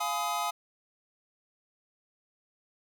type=chord; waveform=square; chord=F half-diminished seventh; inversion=none; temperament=just; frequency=698.5 / 838.1 / 1005.8 / 1257.2 Hz; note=F5 / Ab5 / Cb6 / Eb6; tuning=0 / +16 / +31 / +18 cents; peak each=-36 / -35 / -38 / -34 dBFS; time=0-0.51 s; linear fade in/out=10 ms; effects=none